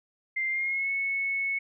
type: tone with pitch glide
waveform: sine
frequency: 2093 to 2203 Hz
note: C7 to C#7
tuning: 0 to -11 cents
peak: -26 dBFS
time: 0.36-1.59 s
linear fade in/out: 10 ms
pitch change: +89 cents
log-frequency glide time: 0.48-0.9 s
effects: none